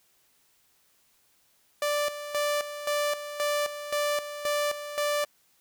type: tone with tremolo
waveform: sawtooth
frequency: 587.3 Hz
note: D5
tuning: in tune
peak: -21 dBFS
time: 1.82-5.25 s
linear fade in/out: 2 ms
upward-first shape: square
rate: 1.9 Hz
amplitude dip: 70%
effects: white hiss -66 dBFS RMS until 5.6 s